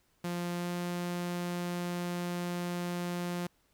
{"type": "tone with pitch glide", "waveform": "sawtooth", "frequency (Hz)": [174.61, 175.72], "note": ["F3", "F3"], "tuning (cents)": [0, 11], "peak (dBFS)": -29, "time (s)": [0.24, 3.47], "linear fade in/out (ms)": 5, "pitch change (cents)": 11, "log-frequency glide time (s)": [0.56, 0.69], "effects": ["pink hiss -71 dBFS RMS until 3.73 s"]}